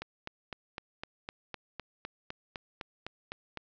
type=click train; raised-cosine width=0.3 ms; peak=-22 dBFS; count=15; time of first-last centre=0.02-3.573 s; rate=3.94 Hz; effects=resampled to 16000 Hz + 10-bit

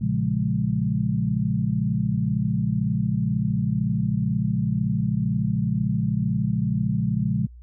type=chord; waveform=sine; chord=Bb minor seventh; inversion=none; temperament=equal; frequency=116.54 / 138.59 / 174.61 / 207.7 Hz; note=Bb2 / Db3 / F3 / Ab3; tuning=0 / 0 / 0 / 0 cents; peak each=-26 dBFS; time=0.01-7.47 s; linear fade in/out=10 ms; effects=added 60 Hz sine -41 dBFS peak until 7.62 s

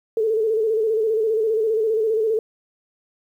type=tone with vibrato; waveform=sine; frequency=440 Hz; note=A4; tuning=in tune; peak=-17 dBFS; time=0.17-2.39 s; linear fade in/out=2 ms; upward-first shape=square; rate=15 Hz; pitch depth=48 cents each way; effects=9-bit

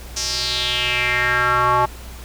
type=tone with band-pass filter sweep; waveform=square; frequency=123.47 Hz; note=B2; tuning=in tune; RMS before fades=-19 dBFS; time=0.16-1.86 s; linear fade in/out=10 ms; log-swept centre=6000 to 940 Hz; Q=4; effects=added 60 Hz sine -34 dBFS peak until 2.24 s + pink hiss -40 dBFS RMS until 2.24 s

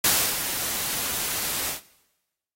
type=noise with ADSR envelope; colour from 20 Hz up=white; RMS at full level=-18 dBFS; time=0.04-1.81 s; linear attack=5 ms; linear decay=300 ms; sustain=-10 dB; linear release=120 ms; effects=noise-tail reverb RT60 1.0 s tail -20 dB re dry + AAC 48 kbps

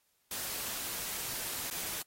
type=noise with dropouts; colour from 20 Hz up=white; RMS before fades=-38 dBFS; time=0.31-2.02 s; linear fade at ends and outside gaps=2 ms; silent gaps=1.701-1.71 s; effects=white hiss -74 dBFS RMS until 2.06 s + AAC 48 kbps

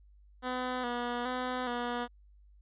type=tone with vibrato; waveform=10% pulse; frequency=247.1 Hz; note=B3; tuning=1 cent sharp; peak=-24 dBFS; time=0.42-2.08 s; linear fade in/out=50 ms; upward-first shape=square; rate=1.2 Hz; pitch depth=38 cents each way; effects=added 50 Hz sine -56 dBFS peak until 2.61 s + resampled to 8000 Hz

